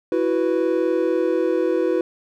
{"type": "chord", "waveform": "triangle", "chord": "E suspended second", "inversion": "none", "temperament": "equal", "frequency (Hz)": [329.6, 370, 493.9], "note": ["E4", "F#4", "B4"], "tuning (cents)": [0, 0, 0], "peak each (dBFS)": -20, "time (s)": [0.12, 2.01], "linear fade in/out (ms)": 2, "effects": []}